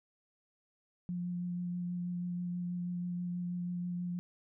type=tone with vibrato; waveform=sine; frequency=176.7 Hz; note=F3; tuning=21 cents sharp; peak=-34 dBFS; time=1.09-4.19 s; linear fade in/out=0 ms; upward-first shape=sine; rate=6.2 Hz; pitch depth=12 cents each way; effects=none